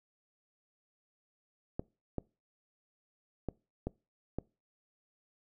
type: clicks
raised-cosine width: 2 ms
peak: -21 dBFS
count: 5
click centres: 1.795 / 2.183 / 3.487 / 3.87 / 4.386 s
effects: noise-tail reverb RT60 0.3 s tail -24 dB re dry